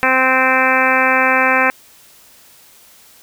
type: harmonic tone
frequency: 260 Hz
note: C4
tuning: 11 cents flat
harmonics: 1 / 2 / 3 / 4 / 5 / 6 / 7 / 8 / 9 / 10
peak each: -23 / -20 / -20 / -19 / -21 / -18 / -19 / -23 / -19 / -23 dBFS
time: 0.03-1.7 s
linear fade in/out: 0 ms
effects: white hiss -46 dBFS RMS until 3.22 s